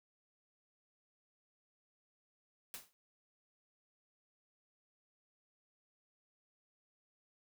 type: noise with exponential decay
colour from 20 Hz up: white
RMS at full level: -43 dBFS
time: 2.74-2.93 s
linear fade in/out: 0 ms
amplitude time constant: 41 ms
effects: none